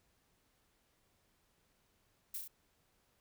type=noise with echo; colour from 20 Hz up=violet; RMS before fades=-41 dBFS; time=2.34-2.38 s; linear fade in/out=5 ms; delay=33 ms; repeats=3; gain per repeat=-3 dB; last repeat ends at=2.479 s; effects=pink hiss -75 dBFS RMS until 3.2 s

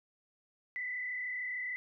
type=tone with frequency modulation; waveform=sine; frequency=2000 Hz; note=B6; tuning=21 cents sharp; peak=-35 dBFS; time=0.76-1.76 s; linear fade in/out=0 ms; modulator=33.2 Hz; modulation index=1.3; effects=none

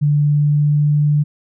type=tone with pitch glide; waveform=sine; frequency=146.83 to 147.94 Hz; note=D3 to D3; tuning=0 to +13 cents; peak=-11 dBFS; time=0.01-1.24 s; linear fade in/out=20 ms; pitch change=+13 cents; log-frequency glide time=0.21-0.94 s; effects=none

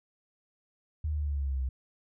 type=linear sweep; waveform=sine; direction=down; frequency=77.78 to 63.6 Hz; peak=-28 dBFS; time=1.04-1.69 s; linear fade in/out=5 ms; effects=none

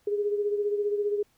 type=beating tone pair; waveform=sine; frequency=410.6 / 425.6 Hz; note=G#4 / G#4; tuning=-20 / +42 cents; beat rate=15 Hz; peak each=-25 / -33 dBFS; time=0.07-1.23 s; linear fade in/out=5 ms; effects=pink hiss -67 dBFS RMS until 1.37 s

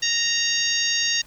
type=harmonic tone; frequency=930 Hz; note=A#5; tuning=4 cents flat; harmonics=2 / 3 / 4 / 5 / 6 / 7; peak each=-27 / -27 / -27 / -27 / -27 / -27 dBFS; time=0.02-1.22 s; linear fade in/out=10 ms; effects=pink hiss -51 dBFS RMS until 1.26 s

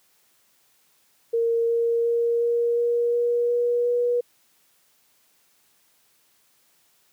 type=tone with pitch steps; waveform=sine; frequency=462.7 / 465.6 / 468.6 / 471.6 / 474.6 / 477.6 / 480.7 / 483.7 Hz; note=A#4 / A#4 / A#4 / A#4 / A#4 / A#4 / B4 / B4; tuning=-13 / -2 / +9 / +20 / +31 / +42 / -47 / -36 cents; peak=-19 dBFS; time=1.33-4.21 s; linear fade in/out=10 ms; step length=360 ms; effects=white hiss -63 dBFS RMS until 7.12 s + high-pass 100 Hz 12 dB/octave

